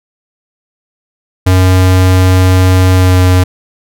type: tone with pitch glide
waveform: square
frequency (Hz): 92.6 to 91.54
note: F#2 to F#2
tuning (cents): +2 to -18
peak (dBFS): -5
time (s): 1.46-3.44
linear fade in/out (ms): 10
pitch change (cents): -20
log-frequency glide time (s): 2.94-3.19
effects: none